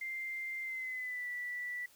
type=tone with pitch glide; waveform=sine; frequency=2093 to 1964.2 Hz; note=C7 to B6; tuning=0 to -10 cents; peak=-37 dBFS; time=0.01-1.86 s; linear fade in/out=5 ms; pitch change=-110 cents; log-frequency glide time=0.62-1.28 s; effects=white hiss -63 dBFS RMS until 1.95 s